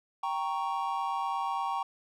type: chord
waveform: triangle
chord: G diminished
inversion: none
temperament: equal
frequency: 784 / 932.3 / 1108.7 Hz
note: G5 / Bb5 / Db6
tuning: 0 / 0 / 0 cents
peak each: -32 dBFS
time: 0.23-1.83 s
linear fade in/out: 5 ms
effects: none